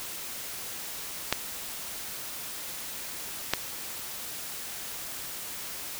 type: clicks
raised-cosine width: 0.2 ms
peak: -5 dBFS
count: 2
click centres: 1.326 / 3.536 s
effects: white hiss -38 dBFS RMS until 5.99 s